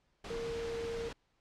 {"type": "tone in noise", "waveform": "sine", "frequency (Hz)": 462.6, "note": "A#4", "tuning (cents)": -13, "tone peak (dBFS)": -36, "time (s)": [0.3, 1.09], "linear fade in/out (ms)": 5, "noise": "pink", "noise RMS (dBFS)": -44, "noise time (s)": [0.24, 1.13], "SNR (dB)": 5, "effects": ["pink hiss -75 dBFS RMS until 1.4 s", "low-pass 5000 Hz 12 dB/octave"]}